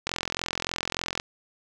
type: click train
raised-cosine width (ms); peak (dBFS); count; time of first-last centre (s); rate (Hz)
0.2; -10; 50; 0.07-1.199; 43.4
effects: none